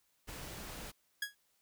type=noise; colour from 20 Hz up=pink; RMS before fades=-46 dBFS; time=0.27-0.92 s; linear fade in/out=20 ms
type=tone with exponential decay; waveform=sawtooth; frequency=1661.2 Hz; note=G#6; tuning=in tune; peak=-28 dBFS; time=1.22-1.35 s; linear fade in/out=5 ms; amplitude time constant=27 ms
effects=white hiss -75 dBFS RMS until 1.61 s